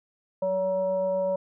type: tone with frequency modulation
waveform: sine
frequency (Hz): 566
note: C#5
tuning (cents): +36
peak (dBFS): -23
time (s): 0.42-1.36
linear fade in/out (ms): 5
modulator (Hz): 380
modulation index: 0.42
effects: none